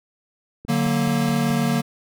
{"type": "click train", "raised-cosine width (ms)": 3, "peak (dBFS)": -25, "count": 5, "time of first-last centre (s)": [0.65, 1.505], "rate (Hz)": 4.68}
{"type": "chord", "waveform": "square", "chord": "D augmented", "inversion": "none", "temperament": "equal", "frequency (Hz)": [146.83, 185, 233.1], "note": ["D3", "F#3", "A#3"], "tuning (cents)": [0, 0, 0], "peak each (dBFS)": [-24, -26, -22], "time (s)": [0.68, 1.82], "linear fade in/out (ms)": 20}
{"effects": []}